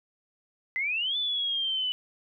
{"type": "exponential two-way sweep", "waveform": "sine", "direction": "up then down", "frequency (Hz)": [2010, 3520, 2974], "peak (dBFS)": -26, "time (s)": [0.76, 1.92], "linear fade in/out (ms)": 0, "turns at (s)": 1.17, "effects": []}